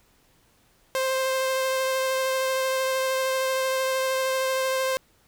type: tone with vibrato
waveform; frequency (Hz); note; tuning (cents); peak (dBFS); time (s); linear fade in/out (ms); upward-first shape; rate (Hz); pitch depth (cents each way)
sawtooth; 525; C5; +6; -19; 0.95-4.97; 0; triangle; 13; 12
effects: pink hiss -62 dBFS RMS until 5.27 s